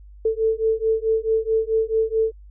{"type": "beating tone pair", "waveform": "sine", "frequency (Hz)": [441.7, 446.3], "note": ["A4", "A4"], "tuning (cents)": [7, 25], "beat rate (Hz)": 4.6, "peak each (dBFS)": -21, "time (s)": [0.25, 2.32], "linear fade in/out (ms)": 5, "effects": ["added 50 Hz sine -41 dBFS peak until 2.5 s"]}